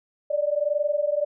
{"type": "tone pair together", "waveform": "sine", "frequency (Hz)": [578.5, 600], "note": ["D5", "D5"], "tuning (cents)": [-26, 37], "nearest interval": "minor second", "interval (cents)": 63, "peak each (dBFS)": -24, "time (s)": [0.3, 1.25], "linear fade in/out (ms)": 10, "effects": []}